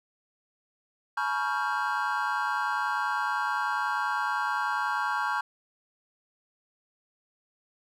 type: tone cluster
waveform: triangle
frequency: 853 / 963 / 1109 / 1389 / 1578 Hz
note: G#5 / B5 / C#6 / F6 / G6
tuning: +46 / -44 / 0 / -10 / +11 cents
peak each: -31 dBFS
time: 1.17-5.41 s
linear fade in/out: 5 ms
effects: none